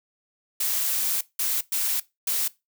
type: noise bursts at uneven times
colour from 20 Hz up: blue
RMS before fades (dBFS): -25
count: 4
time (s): 0.6-1.21 / 1.39-1.61 / 1.72-2 / 2.27-2.48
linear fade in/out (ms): 5
effects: noise-tail reverb RT60 0.2 s tail -19 dB re dry